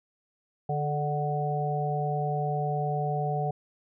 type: harmonic tone with a mistuned harmonic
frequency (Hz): 148.3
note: D3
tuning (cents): +17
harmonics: 1 / 3 / 4 / 5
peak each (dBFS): -29 / -34 / -37 / -30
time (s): 0.69-3.51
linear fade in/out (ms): 5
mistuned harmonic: 3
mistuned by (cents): -36
effects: none